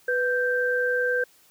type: tone pair together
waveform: sine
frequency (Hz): 494.7 / 1568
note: B4 / G6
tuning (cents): +3 / 0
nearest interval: octave + minor sixth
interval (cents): 1997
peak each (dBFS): -24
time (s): 0.08-1.24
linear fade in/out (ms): 5
effects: white hiss -58 dBFS RMS until 1.5 s + high-pass 60 Hz 12 dB/octave